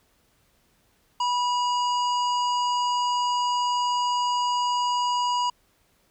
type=harmonic tone with a mistuned harmonic; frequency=962 Hz; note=B5; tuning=46 cents flat; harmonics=1 / 3 / 5 / 7 / 8; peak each=-22 / -32 / -35 / -41 / -50 dBFS; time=1.2-5.5 s; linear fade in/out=5 ms; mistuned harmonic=1; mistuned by=+33 cents; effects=pink hiss -65 dBFS RMS until 6.1 s